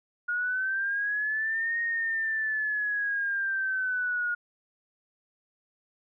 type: linear two-way sweep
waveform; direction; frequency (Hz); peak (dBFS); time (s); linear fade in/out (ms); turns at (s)
sine; up then down; 1432 to 1864.7 to 1432; -26; 0.28-4.35; 10; 1.8
effects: none